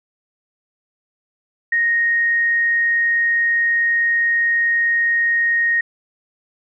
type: tone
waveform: sine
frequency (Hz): 1864.7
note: A#6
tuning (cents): 0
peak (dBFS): -14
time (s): 1.72-5.81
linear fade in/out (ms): 5
effects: none